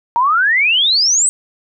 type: exponential sweep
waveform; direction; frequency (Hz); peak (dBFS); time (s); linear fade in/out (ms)
sine; up; 916 to 8372; -10; 0.16-1.29; 0
effects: none